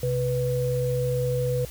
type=tone pair together; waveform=sine; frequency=130.65 / 493.9 Hz; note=C3 / B4; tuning=-2 / 0 cents; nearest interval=octave + major seventh; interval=2302 cents; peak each=-25 / -25 dBFS; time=0.03-1.65 s; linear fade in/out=2 ms; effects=added 60 Hz sine -40 dBFS peak until 1.7 s + white hiss -44 dBFS RMS until 1.7 s